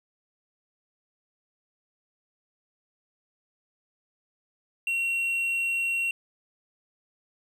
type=tone; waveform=triangle; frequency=2736 Hz; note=F7; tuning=36 cents flat; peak=-23 dBFS; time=4.87-6.11 s; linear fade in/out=2 ms; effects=none